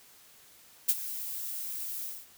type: noise with ADSR envelope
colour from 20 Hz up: violet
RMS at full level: -22 dBFS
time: 0.88-2.27 s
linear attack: 15 ms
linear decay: 40 ms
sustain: -15 dB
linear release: 220 ms
effects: white hiss -57 dBFS RMS until 2.37 s